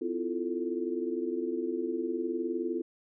sine chord, F major seventh, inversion second, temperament equal with one note detuned, 256.1 / 329.6 / 349.2 / 440 Hz, C4 / E4 / F4 / A4, -37 / 0 / 0 / 0 cents, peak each -37 / -35 / -33 / -37 dBFS, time 0.01-2.82 s, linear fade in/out 10 ms, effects none

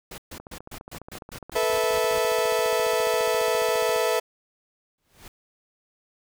pink noise bursts, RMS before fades -39 dBFS, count 11, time 0.11-2.191 s, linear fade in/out 5 ms, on 71 ms, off 130 ms
click train, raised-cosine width 1 ms, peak -26 dBFS, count 53, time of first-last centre 0.4-3.962 s, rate 14.6 Hz
35% pulse chord, A suspended second, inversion none, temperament equal with one note detuned, 440 / 493.9 / 654.3 Hz, A4 / B4 / E5, 0 / 0 / -13 cents, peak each -24 dBFS, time 1.55-4.2 s, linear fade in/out 10 ms
pink noise with exponential growth, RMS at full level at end -41 dBFS, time 4.98-5.28 s, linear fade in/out 2 ms, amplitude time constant 64 ms
effects none

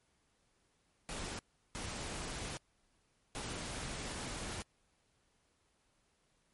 pink noise bursts at uneven times, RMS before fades -42 dBFS, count 3, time 1.09-1.39 / 1.75-2.57 / 3.35-4.62 s, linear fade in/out 0 ms, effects pink hiss -75 dBFS RMS until 6.53 s + MP3 48 kbps

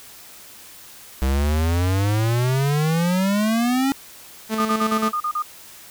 square exponential sweep, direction up, 64.6 to 277.2 Hz, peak -18 dBFS, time 1.22-3.92 s, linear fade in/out 0 ms
sawtooth tone with tremolo, 219.5 Hz, A3, 4 cents flat, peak -15 dBFS, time 4.49-5.12 s, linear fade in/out 50 ms, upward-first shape square, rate 9.3 Hz, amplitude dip 40%
sine tone bursts, 1222 Hz, D#6, 32 cents flat, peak -20 dBFS, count 8, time 4.58-5.423 s, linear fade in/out 5 ms, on 73 ms, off 37 ms
effects white hiss -43 dBFS RMS until 5.9 s

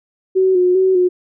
sine tone with vibrato, 369.2 Hz, F#4, 4 cents flat, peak -10 dBFS, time 0.35-1.09 s, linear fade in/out 20 ms, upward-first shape square, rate 2.5 Hz, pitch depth 36 cents each way, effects none

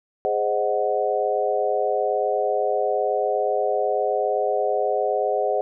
sine chord, Ab dominant seventh, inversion none, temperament equal, 415.3 / 523.3 / 622.3 / 740 Hz, Ab4 / C5 / Eb5 / Gb5, 0 / 0 / 0 / 0 cents, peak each -25 dBFS, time 0.25-5.61 s, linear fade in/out 0 ms, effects none

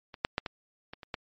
clicks, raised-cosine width 0.3 ms, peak -27 / -9 / -11 / -18 / -25 / -28 / -17 dBFS, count 7, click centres 0.142 / 0.249 / 0.381 / 0.462 / 0.935 / 1.032 / 1.142 s, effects MP3 32 kbps

